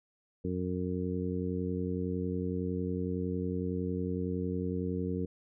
harmonic tone, 90.9 Hz, F#2, 30 cents flat, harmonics 1 / 2 / 3 / 4 / 5, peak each -37 / -35 / -37 / -40 / -38 dBFS, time 0.44-5.26 s, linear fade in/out 10 ms, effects none

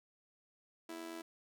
sawtooth tone with amplitude modulation, 330 Hz, E4, 2 cents sharp, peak -37 dBFS, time 0.89-1.22 s, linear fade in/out 5 ms, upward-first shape sine, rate 88.6 Hz, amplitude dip 70%, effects none

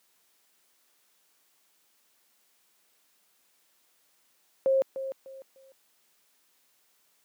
sine tone with echo, 535 Hz, C5, 38 cents sharp, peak -20 dBFS, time 4.66-4.82 s, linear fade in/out 0 ms, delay 300 ms, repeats 3, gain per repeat -11 dB, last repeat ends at 5.72 s, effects white hiss -68 dBFS RMS until 7.24 s + high-pass 200 Hz 12 dB/octave

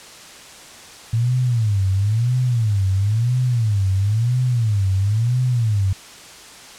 sine tone with vibrato, 110 Hz, A2, in tune, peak -15 dBFS, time 1.13-5.93 s, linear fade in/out 5 ms, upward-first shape sine, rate 0.99 Hz, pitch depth 250 cents each way, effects white hiss -40 dBFS RMS until 6.78 s + low-pass 8000 Hz 12 dB/octave

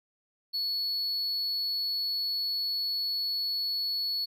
triangle tone, 4400 Hz, C#8, 14 cents flat, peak -27 dBFS, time 0.53-4.26 s, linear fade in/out 20 ms, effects none

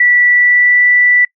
sine tone with pitch glide, 1957 to 1969.5 Hz, B6 to B6, -16 to -5 cents, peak -6 dBFS, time 0-1.25 s, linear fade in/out 5 ms, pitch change +11 cents, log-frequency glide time 0.22-0.84 s, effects noise-tail reverb RT60 0.1 s tail -24 dB re dry

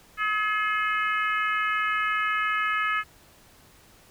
harmonic tone, 425.7 Hz, G#4, 43 cents sharp, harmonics 3 / 4 / 5 / 6 / 7, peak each -26 / -28 / -31 / -34 / -39 dBFS, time 0.17-3.04 s, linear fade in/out 50 ms, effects pink hiss -55 dBFS RMS until 4.1 s

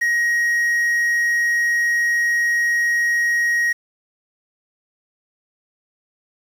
triangle tone with quantisation, 1887 Hz, A#6, 21 cents sharp, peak -14 dBFS, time 0.01-3.73 s, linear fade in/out 10 ms, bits 7, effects none

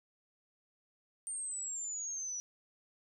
sine exponential sweep, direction down, 8870 to 5830 Hz, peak -37 dBFS, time 1.27-2.4 s, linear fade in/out 0 ms, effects none

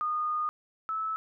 sine tone pair in turn, 1227 / 1304.6 Hz, D#6 / E6, -25 / -18 cents, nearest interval minor second, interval 107 cents, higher second, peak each -27 / -29 dBFS, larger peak first, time 0.01-0.49 / 0.89-1.16 s, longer first, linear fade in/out 0 ms, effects none

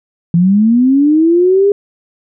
sine linear sweep, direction up, 165.4 to 410.1 Hz, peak -6 dBFS, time 0.34-1.72 s, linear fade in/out 2 ms, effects none

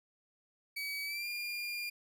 30% pulse tone with pitch glide, 2275 to 2407 Hz, C#7 to D7, +44 to +42 cents, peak -34 dBFS, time 0.76-1.9 s, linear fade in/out 10 ms, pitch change +98 cents, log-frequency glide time 1.04-1.28 s, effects none

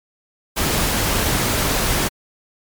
pink noise, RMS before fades -19 dBFS, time 0.56-2.09 s, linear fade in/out 20 ms, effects MP3 96 kbps

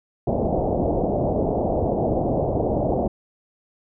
white low-pass noise, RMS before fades -22 dBFS, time 0.27-3.08 s, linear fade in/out 5 ms, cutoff 730 Hz, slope 48 dB/octave, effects none

